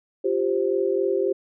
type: chord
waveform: sine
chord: F suspended second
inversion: none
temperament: just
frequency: 349.2 / 392.9 / 523.8 Hz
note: F4 / G4 / C5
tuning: 0 / +4 / +2 cents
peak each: -26 / -22 / -26 dBFS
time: 0.24-1.33 s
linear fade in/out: 10 ms
effects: none